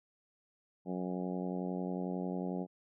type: harmonic tone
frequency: 91.1 Hz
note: F#2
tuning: 26 cents flat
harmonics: 2 / 3 / 4 / 5 / 6 / 7 / 8 / 9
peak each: -37 / -41 / -43 / -45 / -47 / -48 / -49 / -50 dBFS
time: 0.85-2.67 s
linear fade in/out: 50 ms
effects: none